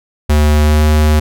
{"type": "tone with pitch glide", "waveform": "square", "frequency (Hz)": [75, 76.27], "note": ["D2", "D#2"], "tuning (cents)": [37, -34], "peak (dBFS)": -8, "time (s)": [0.29, 1.2], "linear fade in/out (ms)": 10, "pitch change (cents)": 29, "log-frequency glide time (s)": [0.53, 0.85], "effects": []}